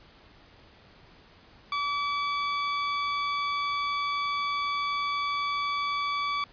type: tone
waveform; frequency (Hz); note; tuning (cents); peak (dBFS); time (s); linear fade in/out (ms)
sawtooth; 1148; D6; -40; -23; 1.72-6.44; 2
effects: pink hiss -55 dBFS RMS until 6.52 s + resampled to 11025 Hz